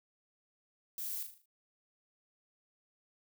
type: noise with echo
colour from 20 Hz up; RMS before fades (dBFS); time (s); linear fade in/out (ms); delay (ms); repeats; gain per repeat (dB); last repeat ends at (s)
violet; -40; 0.98-1.23; 2; 38; 6; -6; 1.458
effects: none